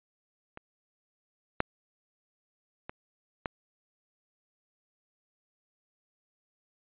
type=clicks; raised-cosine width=0.5 ms; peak=-27 / -9 / -23 / -16 dBFS; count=4; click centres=0.574 / 1.604 / 2.895 / 3.458 s; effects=resampled to 8000 Hz